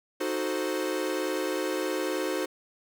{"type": "chord", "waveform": "45% pulse", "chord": "D# diminished seventh", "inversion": "none", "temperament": "equal", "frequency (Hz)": [311.1, 370, 440, 523.3], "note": ["D#4", "F#4", "A4", "C5"], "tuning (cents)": [0, 0, 0, 0], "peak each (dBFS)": [-33, -32, -36, -33], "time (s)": [0.2, 2.46], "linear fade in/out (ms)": 10, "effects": []}